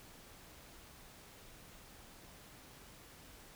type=silence; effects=pink hiss -57 dBFS RMS until 3.55 s